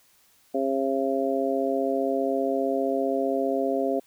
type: harmonic tone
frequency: 135.2 Hz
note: C#3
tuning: 43 cents flat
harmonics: 2 / 3 / 4 / 5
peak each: -28 / -28 / -28 / -28 dBFS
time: 0.54-4 s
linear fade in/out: 10 ms
effects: white hiss -61 dBFS RMS until 4.06 s